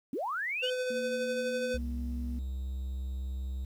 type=linear sweep; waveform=sine; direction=up; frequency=220 to 3136 Hz; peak=-31 dBFS; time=0.13-0.7 s; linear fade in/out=2 ms
type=tone with tremolo; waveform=square; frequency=505 Hz; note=B4; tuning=39 cents sharp; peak=-30 dBFS; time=0.62-1.78 s; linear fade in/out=20 ms; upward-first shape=sine; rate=12 Hz; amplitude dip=30%
type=tone with pitch glide; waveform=sine; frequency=233.1 to 240.2 Hz; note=A#3 to B3; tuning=0 to -48 cents; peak=-38 dBFS; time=0.9-2.39 s; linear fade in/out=5 ms; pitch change=+52 cents; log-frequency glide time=1.24-2.1 s
type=tone; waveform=triangle; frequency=65.41 Hz; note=C2; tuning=in tune; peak=-31 dBFS; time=1.74-3.65 s; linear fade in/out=5 ms
effects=low-pass 8000 Hz 12 dB/octave + 10-bit